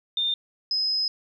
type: tone pair in turn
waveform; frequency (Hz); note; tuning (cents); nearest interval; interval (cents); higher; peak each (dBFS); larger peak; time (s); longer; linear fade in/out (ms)
sine; 3615 / 5077; A7 / D#8; +46 / +34; tritone; 588; second; -22; neither; 0.17-0.34 / 0.71-1.08; second; 2
effects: 10-bit